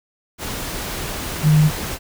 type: tone in noise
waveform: sine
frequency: 153.1 Hz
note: D#3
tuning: 28 cents flat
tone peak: -10 dBFS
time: 1.42-1.71 s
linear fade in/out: 50 ms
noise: pink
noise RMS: -27 dBFS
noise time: 0.38-1.99 s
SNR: +14 dB
effects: none